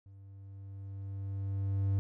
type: tone with level ramp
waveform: triangle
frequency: 98 Hz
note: G2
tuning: in tune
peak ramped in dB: -49 to -24 dBFS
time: 0.06-1.99 s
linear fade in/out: 0 ms
effects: none